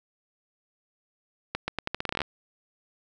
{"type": "accelerating click train", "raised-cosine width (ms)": 0.3, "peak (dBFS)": -12, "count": 14, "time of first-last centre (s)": [1.55, 2.217], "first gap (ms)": 130, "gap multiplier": 0.82, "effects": []}